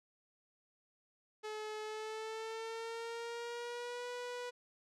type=tone with pitch glide; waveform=sawtooth; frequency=429.1 to 490.1 Hz; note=A4 to B4; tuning=-43 to -13 cents; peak=-37 dBFS; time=1.43-4.51 s; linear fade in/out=20 ms; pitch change=+230 cents; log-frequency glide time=1.82-4.08 s; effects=low-pass 7000 Hz 12 dB/octave